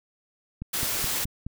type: click train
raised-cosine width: 5 ms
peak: -21 dBFS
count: 5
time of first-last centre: 0.62-1.466 s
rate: 4.73 Hz
type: noise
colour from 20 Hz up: white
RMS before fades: -28 dBFS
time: 0.73-1.25 s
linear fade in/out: 10 ms
effects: none